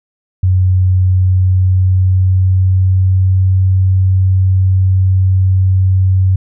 sine tone with pitch glide, 92.5 to 94.12 Hz, F#2 to F#2, 0 to +30 cents, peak -7 dBFS, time 0.43-6.36 s, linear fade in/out 5 ms, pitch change +30 cents, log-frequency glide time 1.02-3.63 s, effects none

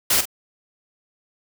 white noise with echo, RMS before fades -18 dBFS, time 0.1-0.21 s, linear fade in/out 5 ms, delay 45 ms, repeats 1, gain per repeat -11 dB, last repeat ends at 0.255 s, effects none

